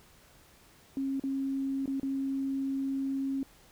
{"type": "tone with dropouts", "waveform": "sine", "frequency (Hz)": 270.9, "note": "C#4", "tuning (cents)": -40, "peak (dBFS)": -29, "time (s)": [0.97, 3.43], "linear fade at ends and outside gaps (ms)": 1, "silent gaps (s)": [[1.197, 1.238], [1.858, 1.877], [1.998, 2.031]], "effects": ["pink hiss -59 dBFS RMS until 3.71 s"]}